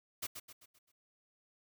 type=noise with echo; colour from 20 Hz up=white; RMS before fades=-39 dBFS; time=0.22-0.27 s; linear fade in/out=10 ms; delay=130 ms; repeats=5; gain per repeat=-7 dB; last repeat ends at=0.92 s; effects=none